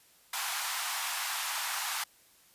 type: high-pass noise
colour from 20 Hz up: pink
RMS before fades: -34 dBFS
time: 0.33-2.04 s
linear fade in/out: 5 ms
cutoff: 780 Hz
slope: 48 dB/octave
effects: white hiss -62 dBFS RMS until 2.54 s + resampled to 32000 Hz